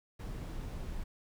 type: noise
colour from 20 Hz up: brown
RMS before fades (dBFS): -40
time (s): 0.19-1.04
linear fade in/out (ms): 10
effects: none